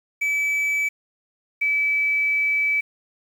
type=tone pair in turn; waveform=triangle / sine; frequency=2300 / 2300 Hz; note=D7 / D7; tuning=-37 / -37 cents; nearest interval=unison; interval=0 cents; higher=neither; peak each=-18 dBFS; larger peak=neither; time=0.21-0.89 / 1.61-2.81 s; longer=second; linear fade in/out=10 ms; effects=8-bit